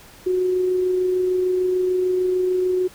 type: tone with amplitude modulation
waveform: sine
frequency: 367.1 Hz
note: F#4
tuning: 14 cents flat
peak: -16 dBFS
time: 0.26-2.88 s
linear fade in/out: 10 ms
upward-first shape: sine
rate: 26.7 Hz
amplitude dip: 25%
effects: pink hiss -46 dBFS RMS until 2.94 s